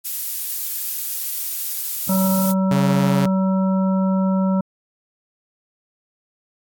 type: noise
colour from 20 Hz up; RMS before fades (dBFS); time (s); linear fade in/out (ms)
violet; -24; 0.04-2.53; 20
type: harmonic tone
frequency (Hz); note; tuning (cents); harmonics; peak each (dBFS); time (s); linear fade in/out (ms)
190; F#3; +46; 1 / 3 / 5 / 7; -16 / -26 / -30 / -33; 2.09-4.61; 5
type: tone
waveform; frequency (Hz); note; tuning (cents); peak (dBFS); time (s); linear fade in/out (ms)
sawtooth; 138.7; C#3; +1; -15; 2.71-3.26; 5
effects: AAC 64 kbps